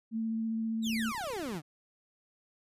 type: tone with vibrato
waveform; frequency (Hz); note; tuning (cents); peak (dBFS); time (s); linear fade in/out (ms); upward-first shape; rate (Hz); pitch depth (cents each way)
sine; 224; A3; +31; -30; 0.11-1.13; 50; triangle; 15; 14
type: exponential sweep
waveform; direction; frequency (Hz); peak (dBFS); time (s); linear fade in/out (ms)
30% pulse; down; 4024 to 138.59; -32; 0.82-1.62; 50
type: click train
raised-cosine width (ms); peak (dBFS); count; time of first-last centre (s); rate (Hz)
3; -39; 23; 0.87-1.551; 32.3
effects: resampled to 32000 Hz